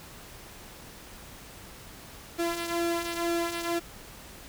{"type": "tone with flanger", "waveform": "sawtooth", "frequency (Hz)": 340, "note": "F4", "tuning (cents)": -46, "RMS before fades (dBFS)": -30, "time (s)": [2.38, 3.8], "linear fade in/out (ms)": 20, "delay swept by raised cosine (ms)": [1.9, 3.1], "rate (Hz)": 2.1, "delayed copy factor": -0.55, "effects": ["pink hiss -47 dBFS RMS until 4.48 s"]}